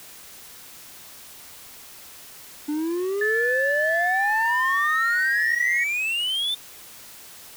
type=exponential sweep; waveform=triangle; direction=up; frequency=291.8 to 3593 Hz; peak=-21 dBFS; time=2.68-6.55 s; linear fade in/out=10 ms
type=tone with pitch glide; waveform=sine; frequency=1743 to 1911.8 Hz; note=A6 to A#6; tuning=-17 to +43 cents; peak=-21 dBFS; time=3.21-5.84 s; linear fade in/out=5 ms; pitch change=+160 cents; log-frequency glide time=4-5.61 s
effects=white hiss -44 dBFS RMS until 7.56 s